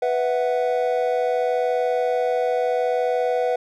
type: chord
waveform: triangle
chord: B suspended fourth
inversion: none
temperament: equal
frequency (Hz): 493.9 / 659.3 / 740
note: B4 / E5 / F#5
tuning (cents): 0 / 0 / 0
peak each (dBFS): -19 / -24 / -23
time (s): 0.02-3.56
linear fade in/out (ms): 5
effects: none